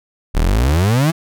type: exponential sweep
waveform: 35% pulse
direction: up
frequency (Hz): 34.65 to 171.2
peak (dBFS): -10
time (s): 0.34-1.12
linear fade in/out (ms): 20
effects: none